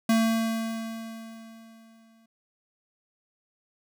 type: tone with exponential decay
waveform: square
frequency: 225.4 Hz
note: A3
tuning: 42 cents sharp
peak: -19 dBFS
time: 0.09-2.26 s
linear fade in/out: 5 ms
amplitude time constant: 470 ms
effects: none